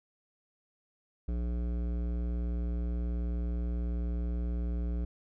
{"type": "tone with hard clipping", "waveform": "triangle", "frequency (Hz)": 59.3, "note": "A#1", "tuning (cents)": 30, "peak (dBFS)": -32, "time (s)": [1.28, 5.05], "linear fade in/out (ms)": 5, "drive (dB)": 18, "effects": []}